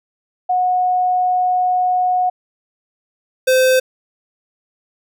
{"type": "tone pair in turn", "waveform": ["sine", "square"], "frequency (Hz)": [730, 516.2], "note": ["F#5", "C5"], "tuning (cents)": [-24, -23], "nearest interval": "tritone", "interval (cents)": 599, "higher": "first", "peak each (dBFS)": [-13, -11], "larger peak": "second", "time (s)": [[0.49, 2.3], [3.47, 3.8]], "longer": "first", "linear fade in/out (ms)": 10, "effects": []}